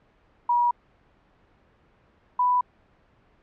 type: tone pair in turn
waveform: sine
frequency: 962 / 990.2 Hz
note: B5 / B5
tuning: -46 / +4 cents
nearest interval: minor second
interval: 50 cents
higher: second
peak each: -18 dBFS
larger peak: neither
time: 0.49-0.71 / 2.39-2.61 s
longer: neither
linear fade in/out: 5 ms
effects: pink hiss -61 dBFS RMS until 3.42 s + low-pass 2000 Hz 12 dB/octave